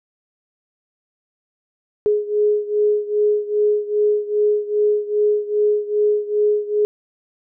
sine beating tone pair, 418 / 420.5 Hz, G#4 / G#4, +11 / +22 cents, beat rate 2.5 Hz, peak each -17 / -20 dBFS, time 2.06-6.85 s, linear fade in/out 0 ms, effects none

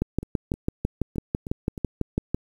two click trains, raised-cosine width 3 ms, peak -10 / -21 dBFS, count 15 / 6, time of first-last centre 0.02-2.346 / 0.23-1.778 s, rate 6.02 / 3.23 Hz, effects 8-bit

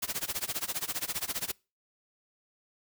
white noise with tremolo, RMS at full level -31 dBFS, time 0.02-1.52 s, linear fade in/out 10 ms, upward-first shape sine, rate 15 Hz, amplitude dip 95%, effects noise-tail reverb RT60 0.3 s tail -25 dB re dry

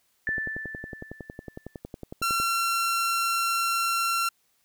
sine tone with exponential decay, 1760 Hz, A6, in tune, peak -24 dBFS, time 0.27-1.79 s, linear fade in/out 1 ms, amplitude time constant 330 ms
click train, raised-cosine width 2 ms, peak -23 dBFS, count 24, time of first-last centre 0.29-2.4 s, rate 10.9 Hz
sawtooth tone, 1362 Hz, F6, 44 cents flat, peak -20 dBFS, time 2.22-4.29 s, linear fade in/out 5 ms
effects white hiss -69 dBFS RMS until 4.64 s

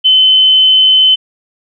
sine tone, 3051 Hz, G7, 48 cents flat, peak -4 dBFS, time 0.04-1.16 s, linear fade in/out 20 ms, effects none

